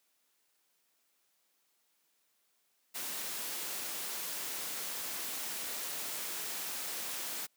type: noise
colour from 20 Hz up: white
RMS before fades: -39 dBFS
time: 2.94-7.47 s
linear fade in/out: 20 ms
effects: white hiss -75 dBFS RMS until 7.56 s + high-pass 200 Hz 12 dB/octave